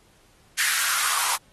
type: noise with high-pass filter sweep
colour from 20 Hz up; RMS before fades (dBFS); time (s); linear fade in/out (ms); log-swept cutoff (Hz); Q
white; -23; 0.57-1.37; 20; 1800 to 920; 3.6
effects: pink hiss -59 dBFS RMS until 1.52 s + AAC 32 kbps